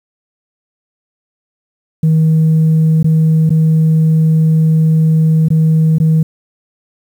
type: tone with dropouts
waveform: sine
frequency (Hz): 158.9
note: D#3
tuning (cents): +37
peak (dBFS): -5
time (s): 2.03-6.23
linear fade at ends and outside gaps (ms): 5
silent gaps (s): 3.029-3.043 / 3.494-3.504 / 5.485-5.503 / 5.984-6
effects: tanh soft clip ceiling -5 dBFS + 7-bit